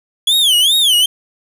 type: tone with vibrato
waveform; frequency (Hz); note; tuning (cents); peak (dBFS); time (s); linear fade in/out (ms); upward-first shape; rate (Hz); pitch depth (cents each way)
45% pulse; 3297; G#7; -13; -9; 0.27-1.06; 5; sine; 2.5; 230
effects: resampled to 32000 Hz + 7-bit